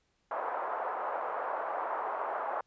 pink band-pass noise, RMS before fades -35 dBFS, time 0.31-2.61 s, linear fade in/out 2 ms, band 600 to 1200 Hz, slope 24 dB/octave, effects pink hiss -75 dBFS RMS until 2.66 s + resampled to 16000 Hz

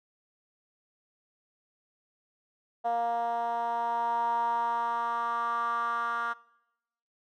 10% pulse tone with band-pass filter sweep, 234.3 Hz, A#3, 9 cents sharp, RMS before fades -30 dBFS, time 2.84-6.34 s, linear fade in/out 20 ms, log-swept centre 730 to 1300 Hz, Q 5.9, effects noise-tail reverb RT60 0.9 s tail -22 dB re dry

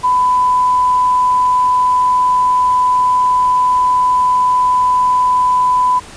sine tone with quantisation, 1000 Hz, B5, 21 cents sharp, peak -9 dBFS, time 0.03-6 s, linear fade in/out 20 ms, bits 6, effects pink hiss -35 dBFS RMS until 6.16 s + resampled to 22050 Hz

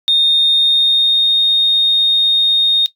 sine tone with pitch glide, 3673 to 3696 Hz, A#7 to A#7, -26 to -16 cents, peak -8 dBFS, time 0.08-2.86 s, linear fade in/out 0 ms, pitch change +10 cents, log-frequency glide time 0.44-1.42 s, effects noise-tail reverb RT60 0.1 s tail -17 dB re dry + tanh soft clip ceiling -4 dBFS

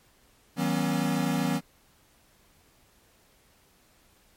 square tone cluster, 160.8 / 188.8 / 241.4 / 273.9 Hz, E3 / F#3 / B3 / C#4, -43 / +35 / -39 / -21 cents, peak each -31 dBFS, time 0.56-1.61 s, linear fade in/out 50 ms, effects pink hiss -62 dBFS RMS until 4.36 s + MP3 64 kbps

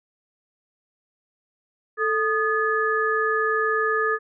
sine tone cluster, 439.5 / 1236 / 1714 Hz, A4 / D#6 / A6, -2 / -12 / -46 cents, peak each -24 dBFS, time 1.97-4.19 s, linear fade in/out 50 ms, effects none

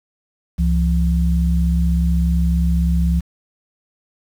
sine tone pair together, 67.7 / 171.24 Hz, C#2 / F3, -40 / -34 cents, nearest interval octave + major third, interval 1606 cents, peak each -15 / -18 dBFS, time 0.58-3.21 s, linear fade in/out 20 ms, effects 7-bit

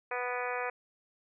harmonic tone with a mistuned harmonic, 246.9 Hz, B3, in tune, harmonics 2 / 3 / 4 / 5 / 6 / 7 / 8 / 9 / 10, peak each -37 / -39 / -40 / -41 / -42 / -42 / -43 / -44 / -44 dBFS, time 0.11-0.7 s, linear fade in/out 5 ms, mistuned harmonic 9, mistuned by +30 cents, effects none

